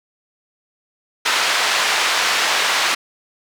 pink band-pass noise, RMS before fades -18 dBFS, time 1.25-2.95 s, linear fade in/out 10 ms, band 1000 to 5300 Hz, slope 12 dB/octave, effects none

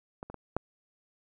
clicks, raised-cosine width 1 ms, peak -25 / -28 / -28 / -14 dBFS, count 4, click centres 0.229 / 0.3 / 0.343 / 0.566 s, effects none

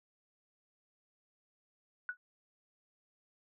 sine tone with exponential decay, 1472 Hz, F#6, 9 cents flat, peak -31 dBFS, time 2.09-2.17 s, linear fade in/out 1 ms, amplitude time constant 17 ms, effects none

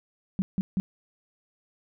sine tone bursts, 190 Hz, F#3, 46 cents sharp, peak -22 dBFS, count 3, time 0.39-0.8 s, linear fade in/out 0 ms, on 30 ms, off 160 ms, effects none

